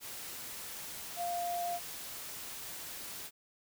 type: tone in noise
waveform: sine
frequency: 698.5 Hz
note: F5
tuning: in tune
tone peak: -33 dBFS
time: 1.16-1.8 s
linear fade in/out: 50 ms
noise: white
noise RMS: -44 dBFS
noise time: 0-3.31 s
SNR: +8 dB
effects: none